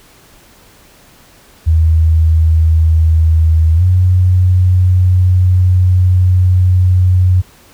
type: tone with pitch glide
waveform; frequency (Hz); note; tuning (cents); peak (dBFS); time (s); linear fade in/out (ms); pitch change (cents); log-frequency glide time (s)
sine; 80.4 to 91.29; E2 to F#2; -43 to -23; -6; 1.66-7.42; 20; +220; 3.75-3.83
effects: pink hiss -44 dBFS RMS until 7.73 s